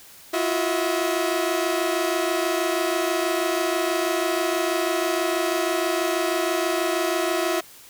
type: tone cluster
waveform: sawtooth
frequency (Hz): 338 / 364.2 / 642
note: E4 / F#4 / E5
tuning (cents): +43 / -27 / -46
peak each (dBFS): -22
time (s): 0.33-7.61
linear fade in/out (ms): 10
effects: white hiss -47 dBFS RMS until 7.89 s